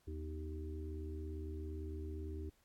harmonic tone with a mistuned harmonic, 77.78 Hz, D#2, in tune, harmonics 1 / 3 / 4 / 5, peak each -42 / -56 / -50 / -50 dBFS, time 0.07-2.5 s, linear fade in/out 10 ms, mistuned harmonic 3, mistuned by +67 cents, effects pink hiss -74 dBFS RMS until 2.64 s + AAC 64 kbps

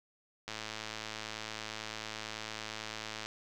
click train, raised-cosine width 0.2 ms, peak -22 dBFS, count 304, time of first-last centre 0.48-3.26 s, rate 109 Hz, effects none

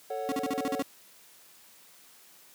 triangle chord, F# minor, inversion first, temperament just, 444 / 555 / 740 Hz, A4 / C#5 / F#5, +16 / +2 / 0 cents, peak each -34 dBFS, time 0.1-0.82 s, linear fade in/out 5 ms
35% pulse tone bursts, 276.4 Hz, C#4, 5 cents flat, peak -26 dBFS, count 8, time 0.29-0.823 s, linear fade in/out 0 ms, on 29 ms, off 43 ms
effects white hiss -56 dBFS RMS until 2.54 s + high-pass 150 Hz 12 dB/octave

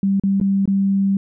sine tone with dropouts, 196 Hz, G3, in tune, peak -14 dBFS, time 0.03-1.17 s, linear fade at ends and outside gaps 2 ms, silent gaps 0.198-0.236 / 0.401-0.412 / 0.656-0.676 s, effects none

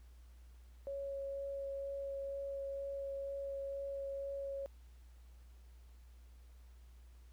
sine tone with vibrato, 553 Hz, C#5, 4 cents flat, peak -39 dBFS, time 0.87-4.66 s, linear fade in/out 0 ms, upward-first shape sine, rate 2.1 Hz, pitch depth 8 cents each way, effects added 60 Hz sine -55 dBFS peak until 7.32 s + pink hiss -72 dBFS RMS until 7.32 s

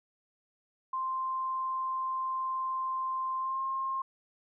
sine tone with pitch glide, 1046.5 to 1065.4 Hz, C6 to C6, 0 to +31 cents, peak -30 dBFS, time 0.93-4.02 s, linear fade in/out 5 ms, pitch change +31 cents, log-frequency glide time 3.38-3.61 s, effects none

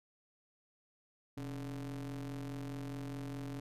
square ring-modulated tone, 74.8 Hz, D2, 32 cents sharp, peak -38 dBFS, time 1.37-3.6 s, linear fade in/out 5 ms, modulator 202 Hz, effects resampled to 32000 Hz

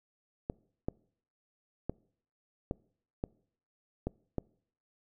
clicks, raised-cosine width 2 ms, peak -19 dBFS, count 7, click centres 0.499 / 0.885 / 1.896 / 2.711 / 3.239 / 4.07 / 4.383 s, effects noise-tail reverb RT60 0.6 s tail -25 dB re dry

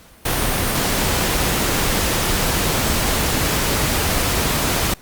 pink noise, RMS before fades -19 dBFS, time 0.25-4.94 s, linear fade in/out 5 ms, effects pink hiss -47 dBFS RMS until 5.01 s + Opus 48 kbps

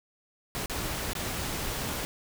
pink noise with dropouts, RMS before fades -33 dBFS, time 0.55-2.05 s, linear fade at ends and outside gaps 0 ms, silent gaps 0.659-0.697 / 1.133-1.152 s, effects none

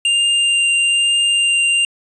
square tone with vibrato, 2794 Hz, F7, in tune, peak -13 dBFS, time 0.05-1.85 s, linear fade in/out 2 ms, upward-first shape triangle, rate 1.1 Hz, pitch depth 8 cents each way, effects resampled to 22050 Hz

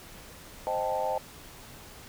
sine chord, A half-diminished seventh, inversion first, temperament equal with one note detuned, 523.3 / 622.3 / 786.7 / 880 Hz, C5 / Eb5 / G5 / A5, 0 / 0 / +6 / 0 cents, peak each -32 dBFS, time 0.67-1.18 s, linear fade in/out 0 ms, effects tanh soft clip ceiling -17 dBFS + pink hiss -48 dBFS RMS until 2.08 s

